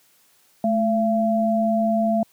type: tone pair together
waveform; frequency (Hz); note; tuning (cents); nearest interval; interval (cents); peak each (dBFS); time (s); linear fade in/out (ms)
sine; 217.3 / 678; A3 / E5; -21 / +49; octave + minor sixth; 1970; -20; 0.64-2.23; 2
effects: white hiss -59 dBFS RMS until 2.32 s + high-pass 100 Hz 12 dB/octave